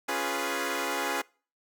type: chord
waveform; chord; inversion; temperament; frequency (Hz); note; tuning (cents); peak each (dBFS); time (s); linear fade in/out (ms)
10% pulse; C# dominant seventh; none; equal; 277.2 / 349.2 / 415.3 / 493.9; C#4 / E#4 / G#4 / B4; 0 / 0 / 0 / 0; -26; 0.08-1.22; 10
effects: noise-tail reverb RT60 0.4 s tail -25 dB re dry